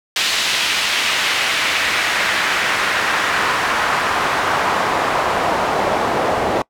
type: noise with band-pass filter sweep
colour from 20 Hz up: pink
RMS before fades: -18 dBFS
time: 0.16-6.62 s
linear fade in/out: 2 ms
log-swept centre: 3400 to 630 Hz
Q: 1.2
effects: noise-tail reverb RT60 0.1 s tail -23 dB re dry